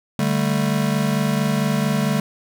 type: chord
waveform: square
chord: D suspended fourth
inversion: none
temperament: just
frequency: 146.83 / 195.78 / 220.2 Hz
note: D3 / G3 / A3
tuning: 0 / -2 / +2 cents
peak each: -23 dBFS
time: 0.19-2.2 s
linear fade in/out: 2 ms
effects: none